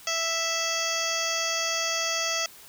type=harmonic tone; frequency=659.3 Hz; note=E5; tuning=in tune; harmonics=1 / 2 / 3 / 4 / 5 / 7 / 8 / 9 / 10; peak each=-34 / -34 / -34 / -34 / -34 / -34 / -34 / -34 / -34 dBFS; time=0.07-2.46 s; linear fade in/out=2 ms; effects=white hiss -49 dBFS RMS until 2.68 s